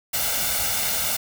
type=noise with comb filter; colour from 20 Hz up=white; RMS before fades=-24 dBFS; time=0.13-1.17 s; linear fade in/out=10 ms; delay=1.4 ms; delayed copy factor=+0.65; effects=none